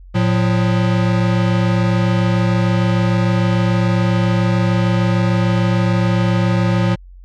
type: tone pair together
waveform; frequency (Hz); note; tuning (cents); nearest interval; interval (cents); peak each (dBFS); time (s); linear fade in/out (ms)
square; 113.01 / 179.4; A2 / F3; +47 / +47; minor sixth; 800; -16 / -17; 0.14-6.96; 20
effects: added 45 Hz sine -36 dBFS peak until 7.24 s + low-pass 4000 Hz 12 dB/octave